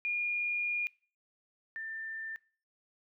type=tone pair in turn; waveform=sine; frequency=2426 / 1787.3 Hz; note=D#7 / A6; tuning=-44 / +27 cents; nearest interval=perfect fourth; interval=529 cents; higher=first; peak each=-30 / -37 dBFS; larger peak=first; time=0.05-0.87 / 1.76-2.36 s; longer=first; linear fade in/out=0 ms; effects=noise-tail reverb RT60 0.4 s tail -23 dB re dry